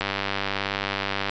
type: click train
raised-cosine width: 0.3 ms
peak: -9 dBFS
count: 128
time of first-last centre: 0.01-1.295 s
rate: 98.8 Hz
effects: resampled to 16000 Hz